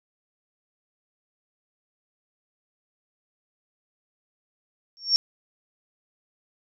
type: tone with exponential growth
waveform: sine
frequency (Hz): 5490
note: F8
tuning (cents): -31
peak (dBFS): -12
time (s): 4.97-5.16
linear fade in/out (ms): 0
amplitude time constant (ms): 41
effects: none